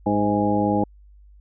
harmonic tone with a mistuned harmonic, 103.2 Hz, G#2, 10 cents flat, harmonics 1 / 2 / 3 / 4 / 5 / 6 / 8, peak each -29 / -23 / -23 / -31 / -26 / -30 / -24 dBFS, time 0.06-0.84 s, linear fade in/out 5 ms, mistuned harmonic 6, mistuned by +37 cents, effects added 50 Hz sine -46 dBFS peak until 1.4 s

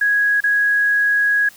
sine tone with dropouts, 1660 Hz, G#6, 1 cent flat, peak -13 dBFS, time 0.01-1.49 s, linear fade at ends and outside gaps 5 ms, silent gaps 0.405-0.438 s, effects white hiss -45 dBFS RMS until 1.56 s

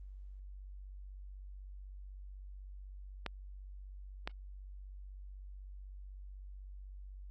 clicks, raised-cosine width 0.3 ms, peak -21 dBFS, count 2, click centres 3.263 / 4.275 s, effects added 48 Hz sine -46 dBFS peak until 7.3 s + Opus 32 kbps

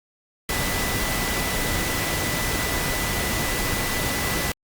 sine tone in noise, 1987 Hz, B6, 10 cents sharp, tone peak -31 dBFS, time 0.49-4.52 s, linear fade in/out 2 ms, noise pink, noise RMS -25 dBFS, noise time 0.49-4.52 s, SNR -9 dB, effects Opus 48 kbps

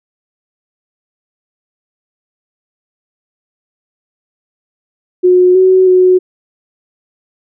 sine tone with pitch steps, 363 / 374 / 367.6 Hz, F#4 / F#4 / F#4, -33 / +19 / -11 cents, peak -4 dBFS, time 5.23-6.19 s, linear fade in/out 20 ms, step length 320 ms, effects none

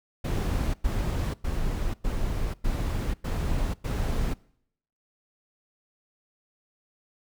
brown noise bursts, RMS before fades -27 dBFS, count 7, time 0.24-4.34 s, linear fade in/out 10 ms, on 500 ms, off 100 ms, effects noise-tail reverb RT60 0.7 s tail -23 dB re dry

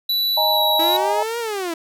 square tone with pitch glide, 3951 to 3892 Hz, B7 to B7, 0 to -26 cents, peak -18 dBFS, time 0.09-0.97 s, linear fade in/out 5 ms, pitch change -26 cents, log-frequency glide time 0.51-0.61 s
sine chord, D# suspended fourth, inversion none, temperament equal, 622.3 / 830.6 / 932.3 Hz, D#5 / G#5 / A#5, 0 / 0 / 0 cents, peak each -22 dBFS, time 0.37-1.23 s, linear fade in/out 5 ms
sawtooth linear two-way sweep, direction up then down, 321.3 to 476.8 to 321.3 Hz, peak -19 dBFS, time 0.79-1.74 s, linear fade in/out 5 ms, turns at 1.39 s
effects none

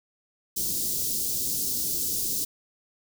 white band-stop noise, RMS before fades -28 dBFS, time 0.56-2.45 s, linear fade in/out 10 ms, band 410 to 4600 Hz, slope 24 dB/octave, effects none

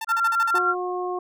sawtooth tone bursts, 892 Hz, A5, 23 cents sharp, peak -24 dBFS, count 8, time 0.01-0.586 s, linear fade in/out 5 ms, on 37 ms, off 40 ms
sine tone with tremolo, 1377 Hz, F6, 25 cents flat, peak -17 dBFS, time 0.07-0.75 s, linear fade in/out 50 ms, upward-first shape sine, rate 6.7 Hz, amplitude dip 40%
harmonic tone, 361.3 Hz, F#4, 41 cents flat, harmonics 1 / 2 / 3, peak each -27 / -30 / -32 dBFS, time 0.54-1.19 s, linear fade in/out 5 ms
effects none

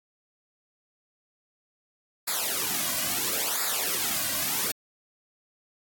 white noise with flanger, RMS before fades -28 dBFS, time 2.27-4.72 s, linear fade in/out 10 ms, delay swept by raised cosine 0.33 to 2.33 ms, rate 0.74 Hz, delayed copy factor -0.85, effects AAC 64 kbps

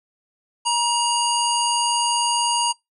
harmonic tone, 949 Hz, A#5, 31 cents sharp, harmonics 1 / 3 / 5 / 7 / 9 / 10, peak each -20 / -25 / -27 / -28 / -30 / -30 dBFS, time 0.65-2.73 s, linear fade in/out 20 ms, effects noise-tail reverb RT60 0.2 s tail -26 dB re dry

